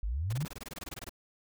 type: exponential sweep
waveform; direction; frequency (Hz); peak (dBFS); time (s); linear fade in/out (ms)
sine; up; 46.25 to 164.81; -30; 0.03-0.45; 0
type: noise bursts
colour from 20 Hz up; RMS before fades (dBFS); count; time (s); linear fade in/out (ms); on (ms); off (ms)
pink; -42; 16; 0.3-1.094; 5; 29; 22
effects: none